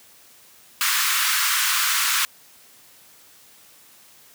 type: high-pass noise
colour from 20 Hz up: pink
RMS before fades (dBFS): -21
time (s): 0.81-2.25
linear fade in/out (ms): 0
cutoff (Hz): 1100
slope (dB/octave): 48
effects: white hiss -51 dBFS RMS until 4.34 s + high-pass 80 Hz 12 dB/octave